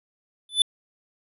square tone with exponential growth, 3500 Hz, A7, 10 cents flat, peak -12 dBFS, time 0.49-0.62 s, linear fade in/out 2 ms, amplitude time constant 28 ms, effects resampled to 32000 Hz

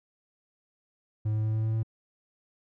triangle tone with pitch steps, 107.6 / 108.35 / 109.1 / 109.86 / 110.63 / 111.39 Hz, A2 / A2 / A2 / A2 / A2 / A2, -38 / -26 / -14 / -2 / +10 / +22 cents, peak -23 dBFS, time 1.25-1.832 s, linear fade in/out 10 ms, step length 97 ms, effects none

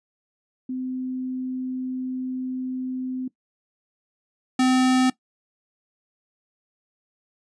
sine / square tone pair in turn, 256.7 / 256.7 Hz, C4 / C4, -33 / -33 cents, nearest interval unison, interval 0 cents, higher neither, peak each -26 / -17 dBFS, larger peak second, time 0.69-3.28 / 4.59-5.1 s, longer first, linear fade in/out 5 ms, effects noise-tail reverb RT60 0.1 s tail -19 dB re dry + resampled to 22050 Hz

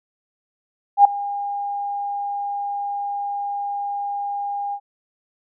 sine tone with ADSR envelope, 809 Hz, G#5, 46 cents flat, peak -4 dBFS, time 0.97-4.8 s, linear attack 79 ms, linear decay 5 ms, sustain -19 dB, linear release 65 ms, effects none

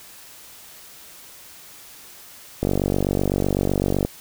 click train, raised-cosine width 2 ms, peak -7 dBFS, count 69, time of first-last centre 2.63-4.05 s, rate 47.9 Hz, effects white hiss -44 dBFS RMS until 4.2 s

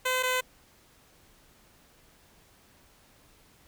10% pulse tone pair in turn, 511 / 508.6 Hz, C5 / C5, -41 / -49 cents, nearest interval unison, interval 8 cents, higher first, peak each -17 dBFS, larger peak neither, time 0.05-0.23 / 0.23-0.41 s, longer neither, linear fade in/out 10 ms, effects pink hiss -60 dBFS RMS until 3.67 s

